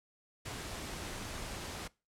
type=noise; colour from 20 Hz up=pink; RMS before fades=-42 dBFS; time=0.45-1.88 s; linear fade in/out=10 ms; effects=noise-tail reverb RT60 0.3 s tail -23 dB re dry + low-pass 10000 Hz 12 dB/octave